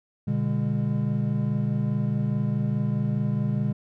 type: tone cluster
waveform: triangle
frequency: 120.5 / 145.3 / 203 Hz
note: B2 / D3 / G#3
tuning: -42 / -18 / -39 cents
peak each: -25 dBFS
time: 0.27-3.73 s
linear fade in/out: 10 ms
effects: none